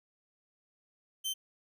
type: tone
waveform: sawtooth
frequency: 3100 Hz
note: G7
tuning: 20 cents flat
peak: -29 dBFS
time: 1.24-1.34 s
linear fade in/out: 20 ms
effects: none